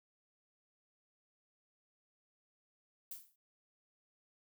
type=noise with exponential decay; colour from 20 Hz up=violet; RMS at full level=-42 dBFS; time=3.11-3.36 s; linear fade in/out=5 ms; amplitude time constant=54 ms; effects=none